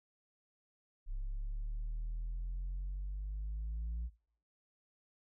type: exponential sweep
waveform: sine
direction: up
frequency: 33 to 58.2 Hz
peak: -34 dBFS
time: 1.06-4.1 s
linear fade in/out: 50 ms
effects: noise-tail reverb RT60 0.5 s tail -19 dB re dry + tanh soft clip ceiling -35 dBFS